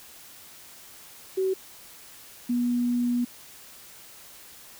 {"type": "tone pair in turn", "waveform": "sine", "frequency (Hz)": [379.2, 242.6], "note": ["F#4", "B3"], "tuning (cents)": [43, -31], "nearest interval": "minor sixth", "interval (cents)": 774, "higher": "first", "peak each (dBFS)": -22, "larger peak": "neither", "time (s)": [[1.37, 1.54], [2.49, 3.25]], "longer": "second", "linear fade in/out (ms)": 10, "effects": ["white hiss -48 dBFS RMS until 4.79 s"]}